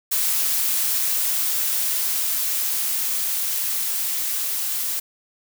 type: noise with level ramp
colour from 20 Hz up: blue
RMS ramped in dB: -21 to -25 dBFS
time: 0.11-5 s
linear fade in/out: 10 ms
effects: none